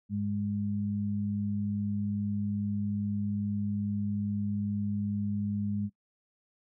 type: tone pair together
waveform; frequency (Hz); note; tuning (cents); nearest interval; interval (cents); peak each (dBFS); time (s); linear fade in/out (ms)
sine; 102.4 / 204.8; G#2 / G#3; -24 / -24; octave; 1200; -34 / -30; 0.09-5.9; 50
effects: noise-tail reverb RT60 0.1 s tail -21 dB re dry